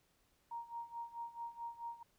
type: tone with tremolo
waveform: sine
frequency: 935 Hz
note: A#5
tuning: 5 cents sharp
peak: -40 dBFS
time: 0.51-2.03 s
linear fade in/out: 5 ms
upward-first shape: sine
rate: 4.6 Hz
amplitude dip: 85%
effects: pink hiss -75 dBFS RMS until 2.18 s